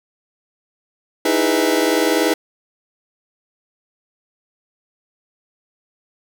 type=chord; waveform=sawtooth; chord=E major seventh; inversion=third; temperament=just; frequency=309 / 329.6 / 412 / 494.4 Hz; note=D#4 / E4 / G#4 / B4; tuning=-12 / 0 / -14 / +2 cents; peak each=-16 dBFS; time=1.25-2.34 s; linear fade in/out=5 ms; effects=none